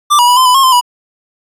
square tone with pitch steps, 1179 / 968 / 981 / 1031 / 998 / 1080 / 1036 / 977 Hz, D6 / B5 / B5 / C6 / B5 / C#6 / C6 / B5, +6 / -35 / -12 / -26 / +18 / -45 / -17 / -19 cents, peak -6 dBFS, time 0.1-0.812 s, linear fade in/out 20 ms, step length 89 ms, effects resampled to 32000 Hz

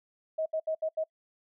sine tone bursts at uneven times, 634 Hz, D#5, 32 cents sharp, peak -27 dBFS, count 5, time 0.38-0.46 / 0.53-0.6 / 0.67-0.75 / 0.82-0.89 / 0.97-1.04 s, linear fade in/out 10 ms, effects noise-tail reverb RT60 0.1 s tail -25 dB re dry

